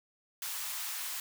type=high-pass noise; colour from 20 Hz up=white; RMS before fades=-38 dBFS; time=0.42-1.2 s; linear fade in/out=2 ms; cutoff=830 Hz; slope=24 dB/octave; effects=none